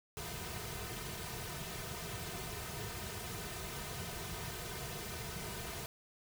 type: noise with comb filter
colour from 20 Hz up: pink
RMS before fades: -43 dBFS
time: 0.17-5.86 s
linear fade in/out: 0 ms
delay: 3.6 ms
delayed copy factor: -0.8
effects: none